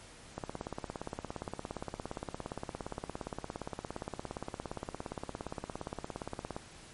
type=click train; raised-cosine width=1 ms; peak=-23 dBFS; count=108; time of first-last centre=0.38-6.565 s; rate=17.3 Hz; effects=pink hiss -53 dBFS RMS until 6.93 s + MP3 48 kbps